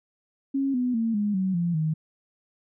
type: tone with pitch steps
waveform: sine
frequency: 273.1 / 249 / 227 / 207 / 188.7 / 172.04 / 156.85 Hz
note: C#4 / B3 / A#3 / G#3 / F#3 / F3 / D#3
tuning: -26 / +14 / -46 / -5 / +34 / -26 / +14 cents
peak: -22 dBFS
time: 0.54-1.94 s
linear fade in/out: 10 ms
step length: 200 ms
effects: none